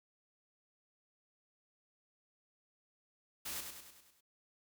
white noise with echo, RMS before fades -42 dBFS, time 3.45-3.61 s, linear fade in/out 10 ms, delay 100 ms, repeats 6, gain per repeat -5 dB, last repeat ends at 4.21 s, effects none

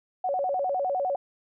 sine tone with vibrato, 644 Hz, E5, 41 cents flat, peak -24 dBFS, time 0.24-1.16 s, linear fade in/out 5 ms, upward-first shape square, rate 9.9 Hz, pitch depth 240 cents each way, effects none

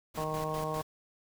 pink noise with tremolo, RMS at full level -43 dBFS, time 0.14-0.83 s, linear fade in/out 20 ms, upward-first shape square, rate 5 Hz, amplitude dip 65%
harmonic tone, 155.56 Hz, D#3, in tune, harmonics 1 / 2 / 3 / 4 / 5 / 6 / 7, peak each -38 / -44 / -38 / -38 / -41 / -42 / -38 dBFS, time 0.17-0.82 s, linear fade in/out 10 ms
effects none

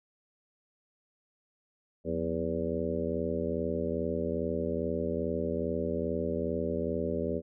harmonic tone with a mistuned harmonic, 82.41 Hz, E2, in tune, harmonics 1 / 2 / 3 / 4 / 5 / 6 / 7, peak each -39 / -37 / -36 / -39 / -35 / -36 / -37 dBFS, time 2.04-7.42 s, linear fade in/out 50 ms, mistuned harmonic 2, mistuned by +120 cents, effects none

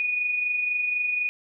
sine tone with amplitude modulation, 2466 Hz, D#7, 16 cents flat, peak -21 dBFS, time 0-1.29 s, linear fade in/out 0 ms, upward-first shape sine, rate 24 Hz, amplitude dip 40%, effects none

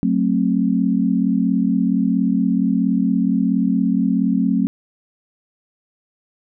sine chord, F# diminished, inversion none, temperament just, 185 / 222 / 266.4 Hz, F#3 / A3 / C4, 0 / +16 / +31 cents, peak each -19 dBFS, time 0.03-4.67 s, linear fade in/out 0 ms, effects none

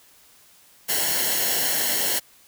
white noise with comb filter, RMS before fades -23 dBFS, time 0.88-2.2 s, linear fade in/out 20 ms, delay 0.82 ms, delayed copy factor -0.7, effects white hiss -54 dBFS RMS until 2.47 s

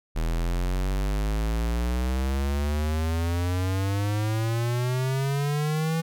square exponential sweep, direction up, 39.68 to 164.9 Hz, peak -24 dBFS, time 0.15-6.02 s, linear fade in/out 20 ms, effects none

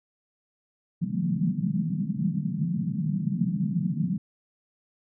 pink band-pass noise, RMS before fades -27 dBFS, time 1.01-4.18 s, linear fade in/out 10 ms, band 150 to 210 Hz, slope 48 dB/octave, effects none

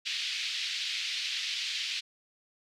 white band-pass noise, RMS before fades -34 dBFS, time 0.05-2.01 s, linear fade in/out 20 ms, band 2300 to 4400 Hz, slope 24 dB/octave, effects none

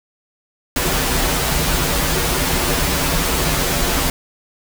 pink noise with comb filter, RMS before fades -18 dBFS, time 0.76-4.1 s, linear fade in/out 2 ms, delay 9.5 ms, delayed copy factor -0.95, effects none

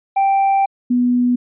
triangle / sine tone pair in turn, 784 / 245.7 Hz, G5 / B3, 0 / -9 cents, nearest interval octave + minor sixth, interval 2009 cents, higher first, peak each -10 / -12 dBFS, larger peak first, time 0.16-0.66 / 0.9-1.36 s, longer first, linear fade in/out 10 ms, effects resampled to 8000 Hz

